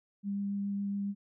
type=tone with vibrato; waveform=sine; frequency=200.3 Hz; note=G3; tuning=38 cents sharp; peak=-31 dBFS; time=0.23-1.15 s; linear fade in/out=50 ms; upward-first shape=triangle; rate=7.2 Hz; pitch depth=9 cents each way; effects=none